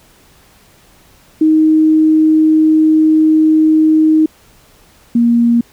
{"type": "tone pair in turn", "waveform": "sine", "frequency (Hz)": [313.2, 235.6], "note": ["D#4", "A#3"], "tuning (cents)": [11, 19], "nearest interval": "perfect fourth", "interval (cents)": 492, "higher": "first", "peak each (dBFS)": [-6, -7], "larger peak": "first", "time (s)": [[1.41, 4.26], [5.15, 5.61]], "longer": "first", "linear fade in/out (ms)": 5, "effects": ["pink hiss -47 dBFS RMS until 5.72 s"]}